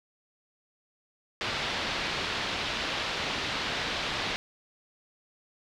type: low-pass noise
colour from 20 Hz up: white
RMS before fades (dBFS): -32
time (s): 1.41-4.36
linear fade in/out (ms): 0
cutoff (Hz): 4100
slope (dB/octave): 24
effects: none